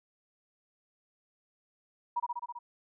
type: tone with echo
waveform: sine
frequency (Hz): 959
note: A#5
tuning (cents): +49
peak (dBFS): -27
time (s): 2.16-2.2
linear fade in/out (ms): 10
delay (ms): 65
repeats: 6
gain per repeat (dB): -2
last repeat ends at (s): 2.59
effects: none